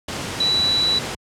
sine tone in noise, 3945 Hz, B7, 3 cents flat, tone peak -16 dBFS, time 0.4-0.99 s, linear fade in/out 5 ms, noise pink, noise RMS -27 dBFS, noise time 0.08-1.15 s, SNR +8 dB, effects high-pass 80 Hz 12 dB/octave + low-pass 8000 Hz 12 dB/octave

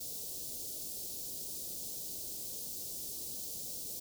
white band-stop noise, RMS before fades -42 dBFS, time 0-4 s, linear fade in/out 10 ms, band 570 to 4300 Hz, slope 24 dB/octave, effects none

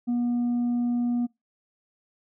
triangle tone with tanh clipping, 241.1 Hz, B3, 41 cents flat, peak -23 dBFS, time 0.07-1.27 s, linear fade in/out 20 ms, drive 7 dB, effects noise-tail reverb RT60 0.2 s tail -24 dB re dry

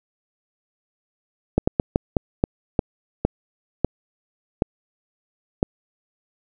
slowing click train, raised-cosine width 2 ms, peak -3 dBFS, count 11, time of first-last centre 1.58-5.629 s, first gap 95 ms, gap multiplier 1.3, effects none

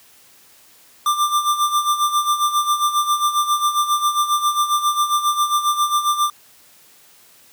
square tone with tremolo, 1187 Hz, D6, 18 cents sharp, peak -14 dBFS, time 1.06-6.3 s, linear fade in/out 2 ms, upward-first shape sine, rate 7.4 Hz, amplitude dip 70%, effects white hiss -50 dBFS RMS until 7.52 s + high-pass 80 Hz 12 dB/octave

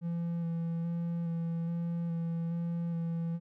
triangle tone with vibrato, 168.3 Hz, E3, 36 cents sharp, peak -29 dBFS, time 0.01-3.4 s, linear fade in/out 50 ms, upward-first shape square, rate 1.2 Hz, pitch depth 14 cents each way, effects none

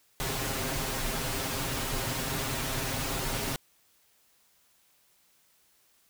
pink noise with comb filter, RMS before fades -32 dBFS, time 0.2-3.56 s, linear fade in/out 0 ms, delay 7.5 ms, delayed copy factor +0.65, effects white hiss -66 dBFS RMS until 6.09 s

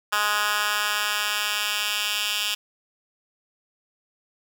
10% pulse tone with high-pass filter sweep, 208.3 Hz, G#3, 5 cents sharp, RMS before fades -25 dBFS, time 0.12-2.55 s, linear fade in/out 10 ms, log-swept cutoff 1400 to 2800 Hz, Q 1.8, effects none

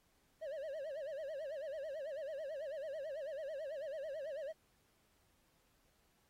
triangle tone with vibrato, 587 Hz, D5, 1 cent flat, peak -39 dBFS, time 0.41-4.53 s, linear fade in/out 20 ms, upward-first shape sine, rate 9.1 Hz, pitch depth 170 cents each way, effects pink hiss -75 dBFS RMS until 6.29 s + AAC 48 kbps

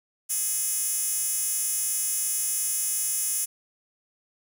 10% pulse tone with high-pass filter, 422.8 Hz, G#4, 31 cents sharp, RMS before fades -27 dBFS, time 0.29-3.46 s, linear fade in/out 20 ms, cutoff 9000 Hz, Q 2.5, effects 9-bit

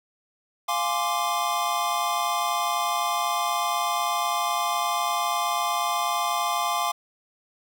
square chord, D half-diminished seventh, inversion first, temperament equal, 698.5 / 830.6 / 1046.5 / 1174.7 Hz, F5 / Ab5 / C6 / D6, 0 / 0 / 0 / 0 cents, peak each -30 / -31 / -29 / -29 dBFS, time 0.68-6.92 s, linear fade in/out 10 ms, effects none

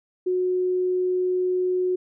sine tone, 365.6 Hz, F#4, 21 cents flat, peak -20 dBFS, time 0.26-1.96 s, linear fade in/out 10 ms, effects none

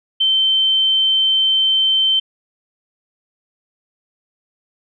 sine tone, 3100 Hz, G7, 20 cents flat, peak -12 dBFS, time 0.2-2.2 s, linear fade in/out 10 ms, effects none

